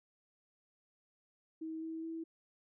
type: tone with pitch steps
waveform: sine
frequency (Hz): 320 / 323.3 / 326.7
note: D#4 / E4 / E4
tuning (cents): +49 / -34 / -15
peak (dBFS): -39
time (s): 1.61-2.24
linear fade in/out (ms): 10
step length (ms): 210
effects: none